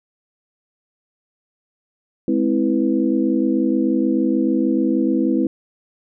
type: tone cluster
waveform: sine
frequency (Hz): 210.3 / 260.1 / 326.7 / 493.1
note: G#3 / C4 / E4 / B4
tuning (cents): +22 / -10 / -15 / -3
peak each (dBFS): -22 / -19 / -19 / -27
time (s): 2.28-5.47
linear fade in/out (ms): 2
effects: none